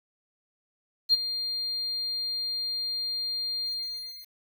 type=tone with ADSR envelope; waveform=sine; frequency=4200 Hz; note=C8; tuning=6 cents sharp; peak=-14 dBFS; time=1.09-4.31 s; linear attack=43 ms; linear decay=23 ms; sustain=-14 dB; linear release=650 ms; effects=tanh soft clip ceiling -13 dBFS + 8-bit